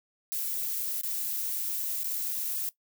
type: noise with dropouts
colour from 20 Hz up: violet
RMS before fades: -32 dBFS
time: 0.32-2.69 s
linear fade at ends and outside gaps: 0 ms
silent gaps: 1.012-1.034 / 2.034-2.044 s
effects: noise-tail reverb RT60 0.1 s tail -17 dB re dry